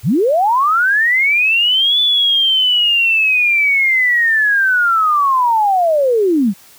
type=linear two-way sweep; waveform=sine; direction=up then down; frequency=87.31 to 3490 to 177.9 Hz; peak=-10 dBFS; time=0.03-6.54 s; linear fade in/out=50 ms; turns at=2 s; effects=white hiss -44 dBFS RMS until 6.78 s